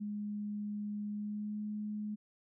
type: tone with pitch glide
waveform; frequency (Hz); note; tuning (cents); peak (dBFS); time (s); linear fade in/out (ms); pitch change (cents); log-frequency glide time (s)
sine; 207.7 to 210.6; G#3 to G#3; 0 to +24; -36; 0-2.16; 20; +24; 1.1-1.61
effects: none